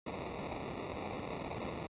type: noise with sample-and-hold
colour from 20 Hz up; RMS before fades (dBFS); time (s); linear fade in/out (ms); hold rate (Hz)
white; -41; 0.06-1.87; 5; 1575
effects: high-pass 60 Hz 12 dB/octave + resampled to 8000 Hz